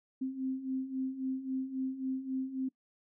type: beating tone pair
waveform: sine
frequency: 260 / 263.7 Hz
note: C4 / C4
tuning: -11 / +14 cents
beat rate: 3.7 Hz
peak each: -39 / -34 dBFS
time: 0.21-2.69 s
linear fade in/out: 10 ms
effects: noise-tail reverb RT60 0.1 s tail -22 dB re dry